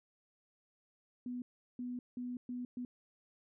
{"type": "tone bursts at uneven times", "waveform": "sine", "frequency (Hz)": 246.9, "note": "B3", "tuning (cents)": 0, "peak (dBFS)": -38, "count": 5, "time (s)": [[1.26, 1.42], [1.79, 1.99], [2.17, 2.37], [2.49, 2.65], [2.77, 2.85]], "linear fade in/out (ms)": 2, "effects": []}